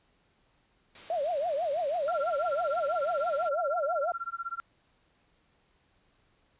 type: noise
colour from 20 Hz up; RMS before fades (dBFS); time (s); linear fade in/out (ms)
white; -47; 0.95-3.49; 2
type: tone with vibrato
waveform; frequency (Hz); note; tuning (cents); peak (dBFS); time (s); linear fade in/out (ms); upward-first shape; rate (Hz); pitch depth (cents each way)
sine; 628; D#5; +16; -27; 1.1-4.12; 2; triangle; 6.1; 280
type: tone with tremolo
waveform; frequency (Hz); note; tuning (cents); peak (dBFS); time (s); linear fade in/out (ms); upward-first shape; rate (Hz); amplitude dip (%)
sine; 1369; F6; -35; -30; 2.08-4.6; 0; sine; 16; 100
effects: pink hiss -69 dBFS RMS until 6.59 s + resampled to 8000 Hz

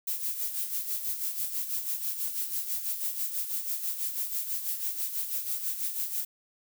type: noise with tremolo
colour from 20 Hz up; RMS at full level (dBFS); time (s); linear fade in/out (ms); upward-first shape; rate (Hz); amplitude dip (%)
violet; -30; 0.07-6.25; 5; sine; 6.1; 60
effects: none

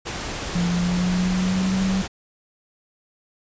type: noise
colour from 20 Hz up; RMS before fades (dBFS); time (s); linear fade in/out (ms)
pink; -29; 0.05-2.08; 20
type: tone with pitch glide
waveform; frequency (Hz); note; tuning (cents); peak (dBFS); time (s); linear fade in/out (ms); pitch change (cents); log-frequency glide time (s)
sine; 174.61 to 190.41; F3 to F#3; 0 to +50; -19; 0.55-2.02; 5; +150; 0.69-1.81
effects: resampled to 16000 Hz

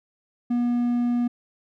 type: tone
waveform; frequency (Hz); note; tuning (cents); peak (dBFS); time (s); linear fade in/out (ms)
triangle; 241.2; B3; -41; -18; 0.5-1.28; 10
effects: none

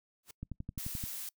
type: noise with exponential growth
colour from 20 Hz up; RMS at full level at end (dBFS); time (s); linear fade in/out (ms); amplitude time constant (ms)
white; -44; 0.23-0.31; 5; 16
type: click train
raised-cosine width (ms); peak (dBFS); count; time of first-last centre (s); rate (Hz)
5; -27; 8; 0.43-1.039; 11.5
type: noise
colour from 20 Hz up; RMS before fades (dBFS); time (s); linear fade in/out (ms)
blue; -41; 0.78-1.29; 2
effects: noise-tail reverb RT60 0.1 s tail -25 dB re dry

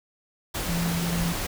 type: tone in noise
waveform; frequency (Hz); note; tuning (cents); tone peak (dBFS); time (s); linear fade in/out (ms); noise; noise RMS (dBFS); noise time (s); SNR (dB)
sine; 170.1; F3; -45; -25; 0.68-1.33; 10; pink; -30; 0.54-1.47; +2
effects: none

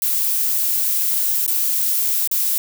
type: noise with dropouts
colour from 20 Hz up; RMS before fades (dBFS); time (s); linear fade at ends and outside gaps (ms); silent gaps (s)
violet; -19; 0.02-2.58; 1; 1.464-1.478 / 2.275-2.313
effects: none

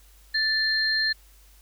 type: tone pair together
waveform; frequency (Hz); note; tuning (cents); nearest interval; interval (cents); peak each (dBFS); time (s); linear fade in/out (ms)
sine; 1760 / 4186; A6 / C8; 0 / 0; octave + minor third; 1500; -24; 0.34-1.13; 10
effects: added 50 Hz sine -52 dBFS peak until 1.61 s + white hiss -58 dBFS RMS until 1.61 s

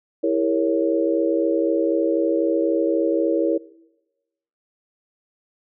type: chord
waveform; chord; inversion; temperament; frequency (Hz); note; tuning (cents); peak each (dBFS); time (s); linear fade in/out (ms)
sine; E diminished seventh; none; equal with one note detuned; 329.6 / 402.3 / 466.2 / 554.4; E4 / G4 / Bb4 / Db5; 0 / +45 / 0 / 0; -21 / -27 / -23 / -23; 0.23-3.58; 10
effects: noise-tail reverb RT60 1.0 s tail -21 dB re dry

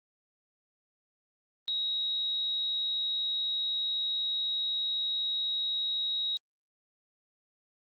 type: tone with amplitude modulation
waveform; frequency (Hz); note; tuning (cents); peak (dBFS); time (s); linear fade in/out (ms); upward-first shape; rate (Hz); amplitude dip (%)
sine; 3807; A#7; +36; -27; 1.68-6.37; 0; sine; 275; 30
effects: Opus 24 kbps

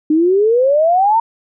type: exponential sweep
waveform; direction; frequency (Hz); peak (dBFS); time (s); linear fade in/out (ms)
sine; up; 299.6 to 932.3; -9; 0.1-1.2; 5
effects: none

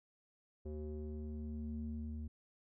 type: tone with low-pass filter sweep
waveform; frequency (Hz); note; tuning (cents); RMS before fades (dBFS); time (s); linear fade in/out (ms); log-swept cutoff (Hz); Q
square; 75.9; D#2; -42; -43; 0.65-2.28; 10; 430 to 180; 3.4
effects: none

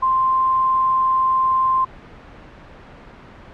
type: tone with quantisation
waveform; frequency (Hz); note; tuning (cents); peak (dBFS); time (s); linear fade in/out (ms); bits
sine; 1046.5; C6; 0; -14; 0.02-1.85; 10; 7
effects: pink hiss -41 dBFS RMS until 3.53 s + low-pass 2000 Hz 12 dB/octave

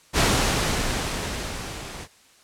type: noise with level ramp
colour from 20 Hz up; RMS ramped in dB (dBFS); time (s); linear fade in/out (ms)
pink; -18 to -37; 0.13-2.08; 50
effects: white hiss -55 dBFS RMS until 2.43 s + low-pass 9000 Hz 12 dB/octave

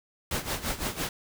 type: noise with tremolo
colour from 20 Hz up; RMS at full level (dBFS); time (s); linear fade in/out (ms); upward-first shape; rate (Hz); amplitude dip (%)
pink; -29; 0.31-1.09; 2; sine; 5.9; 80
effects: none

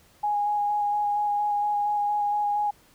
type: tone with vibrato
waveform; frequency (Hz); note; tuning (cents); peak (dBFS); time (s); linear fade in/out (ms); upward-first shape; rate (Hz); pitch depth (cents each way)
sine; 827; G#5; -8; -22; 0.23-2.71; 10; square; 4.3; 11
effects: pink hiss -58 dBFS RMS until 2.94 s

